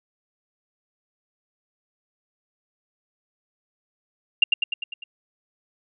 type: tone with echo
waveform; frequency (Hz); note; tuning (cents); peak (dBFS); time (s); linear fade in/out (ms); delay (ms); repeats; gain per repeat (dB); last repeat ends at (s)
sine; 2794; F7; 0; -10; 4.42-4.44; 5; 100; 6; -4; 5.04
effects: none